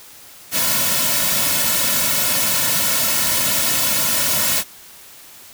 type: noise with comb filter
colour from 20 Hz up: white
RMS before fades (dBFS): -18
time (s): 0.51-4.64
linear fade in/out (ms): 50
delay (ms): 2.5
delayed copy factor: -0.8
effects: white hiss -42 dBFS RMS until 5.53 s